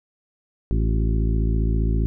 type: harmonic tone with a mistuned harmonic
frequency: 55 Hz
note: A1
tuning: in tune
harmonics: 1 / 2 / 3 / 4 / 5 / 6 / 7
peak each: -19 / -25 / -29 / -31 / -33 / -35 / -36 dBFS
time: 0.71-2.06 s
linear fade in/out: 0 ms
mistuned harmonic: 6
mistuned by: +55 cents
effects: none